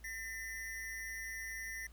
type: ring-modulated tone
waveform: square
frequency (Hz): 1911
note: A#6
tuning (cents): +43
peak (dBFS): -39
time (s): 0.04-1.87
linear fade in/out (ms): 5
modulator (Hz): 105
effects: added 57 Hz sine -54 dBFS peak until 1.92 s + pink hiss -66 dBFS RMS until 1.92 s